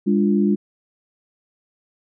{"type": "chord", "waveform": "sine", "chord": "D diminished", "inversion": "second", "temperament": "equal with one note detuned", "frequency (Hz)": [203.4, 293.7, 349.2], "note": ["Ab3", "D4", "F4"], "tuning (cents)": [-36, 0, 0], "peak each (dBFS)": [-16, -22, -22], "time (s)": [0.06, 0.56], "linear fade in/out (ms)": 20, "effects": []}